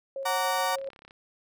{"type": "tone with tremolo", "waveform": "sine", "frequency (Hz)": 543, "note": "C#5", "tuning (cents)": -36, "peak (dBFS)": -31, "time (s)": [0.16, 0.89], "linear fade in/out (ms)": 2, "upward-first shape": "square", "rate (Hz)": 7.1, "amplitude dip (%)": 25}
{"type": "chord", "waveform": "35% pulse", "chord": "Gb augmented", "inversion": "none", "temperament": "just", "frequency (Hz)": [740, 925, 1156.2], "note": ["Gb5", "Bb5", "D6"], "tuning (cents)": [0, -14, -27], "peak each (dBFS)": [-28, -28, -30], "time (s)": [0.25, 0.76], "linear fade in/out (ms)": 10}
{"type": "click train", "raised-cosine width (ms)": 0.3, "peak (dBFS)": -34, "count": 20, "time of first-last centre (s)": [0.55, 1.109], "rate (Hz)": 34}
{"effects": []}